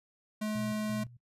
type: tone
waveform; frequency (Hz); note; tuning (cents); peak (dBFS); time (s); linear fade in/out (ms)
square; 213.8; A3; -49; -32; 0.41-1.04; 10
type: tone with tremolo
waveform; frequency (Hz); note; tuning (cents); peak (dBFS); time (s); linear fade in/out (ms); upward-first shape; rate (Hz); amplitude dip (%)
sine; 120.9; B2; -36; -39; 0.55-1.17; 5; square; 2.9; 75
effects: noise-tail reverb RT60 0.1 s tail -19 dB re dry + resampled to 32000 Hz